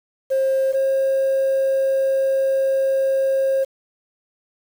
sine tone pair in turn, 533 / 537 Hz, C5 / C5, +32 / +45 cents, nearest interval unison, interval 13 cents, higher second, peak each -14 dBFS, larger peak neither, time 0.3-0.73 / 0.73-3.65 s, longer second, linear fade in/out 20 ms, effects tanh soft clip ceiling -14 dBFS + 7-bit

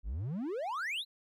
triangle exponential sweep, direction up, 44.21 to 4181 Hz, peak -32 dBFS, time 0.03-1.05 s, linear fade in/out 50 ms, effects none

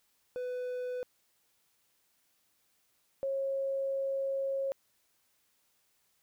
triangle / sine tone pair in turn, 498.7 / 543.5 Hz, B4 / C#5, +17 / -34 cents, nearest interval minor second, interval 149 cents, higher second, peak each -32 / -30 dBFS, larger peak second, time 0.36-1.03 / 3.23-4.72 s, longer second, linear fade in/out 0 ms, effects white hiss -73 dBFS RMS until 6.22 s

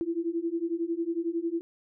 sine beating tone pair, 329.6 / 340.6 Hz, E4 / F4, 0 / -43 cents, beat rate 11 Hz, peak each -31 / -30 dBFS, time 0.01-1.61 s, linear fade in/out 0 ms, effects none

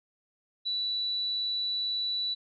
sine tone, 3951 Hz, B7, in tune, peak -28 dBFS, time 0.65-2.35 s, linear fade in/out 20 ms, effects none

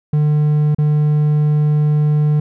triangle tone with dropouts, 150 Hz, D3, 37 cents sharp, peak -9 dBFS, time 0.13-2.4 s, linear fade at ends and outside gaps 5 ms, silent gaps 0.748-0.784 s, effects none

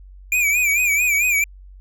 square tone with vibrato, 2378 Hz, D7, 21 cents sharp, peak -16 dBFS, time 0.32-1.44 s, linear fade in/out 2 ms, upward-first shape sine, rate 4.5 Hz, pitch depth 94 cents each way, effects added 47 Hz sine -39 dBFS peak until 1.8 s

